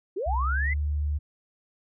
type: linear sweep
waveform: sine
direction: up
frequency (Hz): 334.1 to 2093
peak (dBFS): -27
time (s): 0.16-0.74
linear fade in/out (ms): 10
type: tone with pitch glide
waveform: sine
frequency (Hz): 65.41 to 73.85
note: C2 to D2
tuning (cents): 0 to +10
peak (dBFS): -24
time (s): 0.26-1.19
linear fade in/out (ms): 20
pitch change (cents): +210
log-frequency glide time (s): 0.43-0.79
effects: none